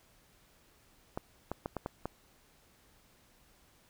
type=clicks; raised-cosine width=1 ms; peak=-21 dBFS; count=6; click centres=1.175 / 1.516 / 1.659 / 1.767 / 1.861 / 2.056 s; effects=pink hiss -65 dBFS RMS until 3.89 s